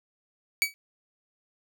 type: tone with exponential decay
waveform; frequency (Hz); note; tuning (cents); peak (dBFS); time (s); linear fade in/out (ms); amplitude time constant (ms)
sawtooth; 2277; C#7; +46; -14; 0.62-0.74; 0; 25
effects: none